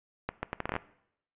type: accelerating click train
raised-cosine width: 0.5 ms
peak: -16 dBFS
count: 10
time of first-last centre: 0.29-0.764 s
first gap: 140 ms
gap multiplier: 0.72
effects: noise-tail reverb RT60 0.7 s tail -18 dB re dry + resampled to 8000 Hz